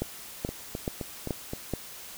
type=two click trains; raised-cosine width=2 ms; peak=-19 / -15 dBFS; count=5 / 5; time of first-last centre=0.49-1.534 / 0.02-1.737 s; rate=3.83 / 2.33 Hz; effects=white hiss -44 dBFS RMS until 2.17 s